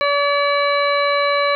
harmonic tone, 572 Hz, D5, 46 cents flat, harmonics 1 / 2 / 3 / 4 / 5 / 7, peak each -18 / -19 / -26 / -23 / -34 / -26 dBFS, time 0.01-1.55 s, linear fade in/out 0 ms, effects none

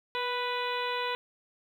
harmonic tone with a mistuned harmonic, 493.9 Hz, B4, in tune, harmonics 1 / 2 / 3 / 4 / 5 / 6 / 7 / 8, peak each -35 / -33 / -39 / -40 / -39 / -42 / -41 / -42 dBFS, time 0.15-1.15 s, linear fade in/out 0 ms, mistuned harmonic 1, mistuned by -22 cents, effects 10-bit

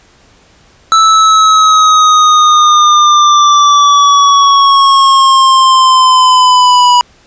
square linear sweep, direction down, 1318.5 to 976 Hz, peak -4 dBFS, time 0.92-7.01 s, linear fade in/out 0 ms, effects pink hiss -45 dBFS RMS until 7.26 s + resampled to 16000 Hz

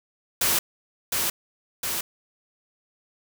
white noise with echo, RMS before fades -22 dBFS, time 0.41-0.59 s, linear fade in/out 5 ms, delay 710 ms, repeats 2, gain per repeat -3 dB, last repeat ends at 2.01 s, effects none

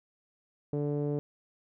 sawtooth tone with low-pass filter, 146 Hz, D3, 10 cents flat, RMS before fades -31 dBFS, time 0.73-1.19 s, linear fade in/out 0 ms, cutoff 460 Hz, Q 2.7, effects none

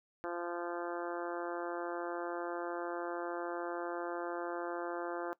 harmonic tone, 173.1 Hz, F3, 15 cents flat, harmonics 2 / 3 / 4 / 5 / 6 / 7 / 8 / 9 / 10, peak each -40 / -43 / -44 / -47 / -49 / -48 / -49 / -49 / -56 dBFS, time 0.24-5.33 s, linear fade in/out 0 ms, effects noise-tail reverb RT60 0.1 s tail -20 dB re dry

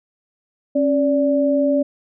sine tone pair together, 273.5 / 580.5 Hz, C#4 / D5, -23 / -20 cents, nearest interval octave + minor second, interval 1303 cents, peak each -17 dBFS, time 0.75-1.83 s, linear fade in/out 10 ms, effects none

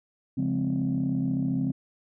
sine chord, Db major seventh, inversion none, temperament equal, 138.59 / 174.61 / 207.7 / 261.6 Hz, Db3 / F3 / Ab3 / C4, 0 / 0 / 0 / 0 cents, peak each -29 / -30 / -32 / -26 dBFS, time 0.37-1.72 s, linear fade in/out 10 ms, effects tanh soft clip ceiling -18 dBFS

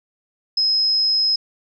sine tone, 5120 Hz, D#8, 49 cents sharp, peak -15 dBFS, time 0.57-1.36 s, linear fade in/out 5 ms, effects none

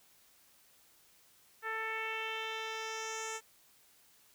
10% pulse tone with low-pass filter sweep, 443.4 Hz, A4, 13 cents sharp, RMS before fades -39 dBFS, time 1.62-3.41 s, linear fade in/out 50 ms, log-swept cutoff 1700 to 8100 Hz, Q 2.7, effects white hiss -65 dBFS RMS until 4.34 s

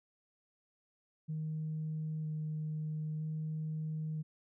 sine tone with vibrato, 155.3 Hz, D#3, 3 cents flat, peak -34 dBFS, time 1.28-4.23 s, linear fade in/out 20 ms, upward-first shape square, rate 0.52 Hz, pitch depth 9 cents each way, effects tanh soft clip ceiling -31 dBFS

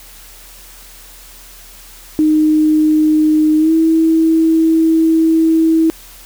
sine tone with pitch glide, 308.6 to 323.2 Hz, D#4 to E4, -14 to -34 cents, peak -8 dBFS, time 2.19-5.9 s, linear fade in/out 0 ms, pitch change +80 cents, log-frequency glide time 3.58-3.72 s, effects added 40 Hz sine -41 dBFS peak until 6.25 s + white hiss -39 dBFS RMS until 6.25 s

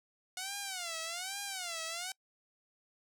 5% pulse tone with vibrato, 723 Hz, F#5, 40 cents flat, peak -26 dBFS, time 0.37-2.12 s, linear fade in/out 2 ms, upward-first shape sine, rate 1.2 Hz, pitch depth 190 cents each way, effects noise-tail reverb RT60 0.1 s tail -25 dB re dry

